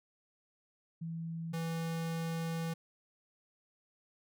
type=tone pair in turn; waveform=sine / square; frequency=164.81 / 164.81 Hz; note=E3 / E3; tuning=0 / 0 cents; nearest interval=unison; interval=0 cents; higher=neither; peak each=-37 / -35 dBFS; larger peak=second; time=1.01-1.53 / 1.53-2.74 s; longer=second; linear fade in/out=10 ms; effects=none